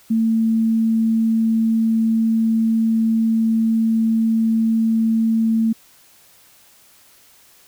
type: tone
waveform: sine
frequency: 224.5 Hz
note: A3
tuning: 35 cents sharp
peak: -14 dBFS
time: 0.1-5.73 s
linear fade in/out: 10 ms
effects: white hiss -51 dBFS RMS until 7.67 s